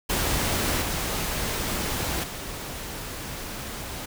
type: noise with level steps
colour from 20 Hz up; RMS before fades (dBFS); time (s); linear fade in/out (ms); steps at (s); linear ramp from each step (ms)
pink; -25 / -28 / -35; 0.09-4.06; 10; 0.81 / 2.23; 10
effects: none